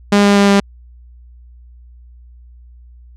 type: tone with pitch steps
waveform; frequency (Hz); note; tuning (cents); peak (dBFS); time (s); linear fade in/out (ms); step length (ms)
sawtooth; 203.3 / 202 / 200.7 / 199.46; G#3 / G#3 / G3 / G3; -37 / -48 / +41 / +30; -4; 0.12-0.6; 5; 120
effects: added 60 Hz sine -38 dBFS peak until 3.16 s + low-pass 7000 Hz 12 dB/octave